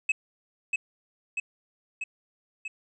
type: tone with echo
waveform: triangle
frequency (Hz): 2580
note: E7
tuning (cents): -38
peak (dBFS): -19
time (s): 0.09-0.12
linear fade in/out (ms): 5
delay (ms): 640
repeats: 4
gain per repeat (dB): -3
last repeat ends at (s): 2.68
effects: resampled to 24000 Hz